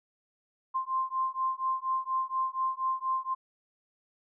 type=beating tone pair; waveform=sine; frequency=1046.5 / 1050.7 Hz; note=C6 / C6; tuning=0 / +7 cents; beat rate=4.2 Hz; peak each=-31 dBFS; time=0.74-3.35 s; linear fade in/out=20 ms; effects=none

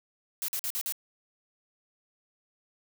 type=noise bursts; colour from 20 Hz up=blue; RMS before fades=-32 dBFS; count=5; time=0.42-0.923 s; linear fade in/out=0 ms; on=63 ms; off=47 ms; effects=none

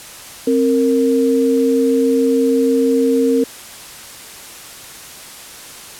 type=tone pair together; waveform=sine; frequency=264.7 / 463.2 Hz; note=C4 / A#4; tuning=+20 / -11 cents; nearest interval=minor seventh; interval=969 cents; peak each=-14 dBFS; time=0.47-3.44 s; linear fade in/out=5 ms; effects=white hiss -35 dBFS RMS until 5.99 s + low-pass 12000 Hz 12 dB/octave

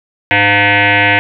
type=tone with frequency modulation; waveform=sine; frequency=103.83 Hz; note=G#2; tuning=in tune; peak=-7 dBFS; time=0.31-1.19 s; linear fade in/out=0 ms; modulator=406 Hz; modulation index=6.3; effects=none

